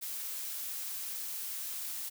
blue noise, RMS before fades -39 dBFS, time 0.01-2.1 s, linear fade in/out 20 ms, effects none

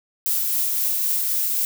violet noise with tremolo, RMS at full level -21 dBFS, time 0.26-1.65 s, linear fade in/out 0 ms, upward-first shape triangle, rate 3.8 Hz, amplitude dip 25%, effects none

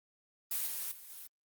blue noise with level steps, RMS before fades -35 / -38 / -51 / -48 dBFS, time 0.51-1.27 s, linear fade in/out 5 ms, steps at 0.66 / 0.91 / 1.09 s, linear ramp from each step 10 ms, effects Opus 32 kbps

